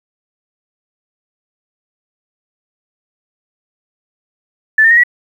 sine tone with pitch steps, 1751 / 1810.7 / 1872.3 / 1936.1 Hz, A6 / A6 / A#6 / B6, -9 / +49 / +7 / -35 cents, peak -5 dBFS, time 4.78-5.036 s, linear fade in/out 5 ms, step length 64 ms, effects 7-bit

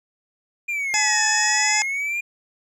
triangle exponential two-way sweep, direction down then up, 2427 to 1760 to 2427 Hz, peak -21 dBFS, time 0.68-2.21 s, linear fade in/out 10 ms, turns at 1.26 s
harmonic tone, 852 Hz, G#5, 44 cents sharp, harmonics 1 / 2 / 3 / 4 / 6 / 7 / 8 / 9, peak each -25 / -28 / -27 / -34 / -25 / -31 / -23 / -31 dBFS, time 0.94-1.82 s, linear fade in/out 0 ms
effects none

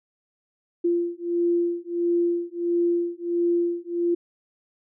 sine beating tone pair, 344.3 / 345.8 Hz, F4 / F4, -25 / -17 cents, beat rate 1.5 Hz, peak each -24 dBFS, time 0.84-4.15 s, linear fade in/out 10 ms, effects none

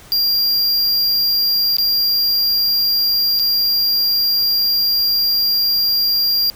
square tone with dropouts, 4774 Hz, D8, 28 cents sharp, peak -14 dBFS, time 0.12-6.5 s, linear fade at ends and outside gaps 0 ms, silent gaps 1.768-1.784 / 3.391-3.396 s, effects pink hiss -42 dBFS RMS until 6.55 s

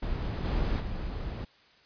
brown noise with level steps, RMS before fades -32 / -28 / -35 dBFS, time 0.02-1.45 s, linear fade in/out 10 ms, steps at 0.44 / 0.79 s, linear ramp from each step 20 ms, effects white hiss -60 dBFS RMS until 1.85 s + resampled to 11025 Hz

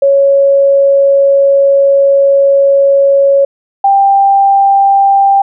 sine tone pair in turn, 554.4 / 790.2 Hz, C#5 / G5, 0 / +14 cents, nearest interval tritone, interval 614 cents, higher second, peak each -4 dBFS, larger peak neither, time 0.02-3.45 / 3.84-5.42 s, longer first, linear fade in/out 5 ms, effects none

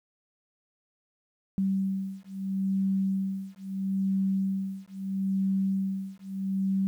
sine beating tone pair, 192.6 / 193.36 Hz, G3 / G3, -30 / -23 cents, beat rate 0.76 Hz, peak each -29 dBFS, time 1.58-6.87 s, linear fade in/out 0 ms, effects 10-bit

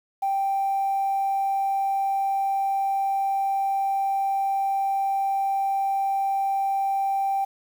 sine tone, 784 Hz, G5, in tune, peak -20 dBFS, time 0.22-7.45 s, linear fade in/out 10 ms, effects tanh soft clip ceiling -18 dBFS + 8-bit

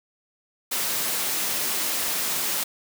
white high-pass noise, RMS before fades -26 dBFS, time 0.71-2.64 s, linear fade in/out 10 ms, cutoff 160 Hz, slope 12 dB/octave, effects none

